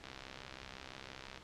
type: click train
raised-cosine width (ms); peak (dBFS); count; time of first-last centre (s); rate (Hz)
0.2; -29; 89; 0.04-1.375; 65.9
effects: pink hiss -56 dBFS RMS until 1.43 s + low-pass 5000 Hz 12 dB/octave